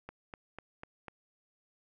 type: click train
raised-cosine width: 0.5 ms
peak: -28 dBFS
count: 5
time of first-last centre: 0.09-1.083 s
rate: 4.03 Hz
effects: none